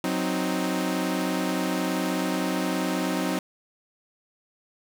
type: chord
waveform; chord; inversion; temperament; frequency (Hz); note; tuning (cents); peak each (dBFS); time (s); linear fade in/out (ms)
sawtooth; C diminished; second; equal; 185 / 261.6 / 311.1; Gb3 / C4 / Eb4; 0 / 0 / 0; -25; 0.04-3.39; 2
effects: none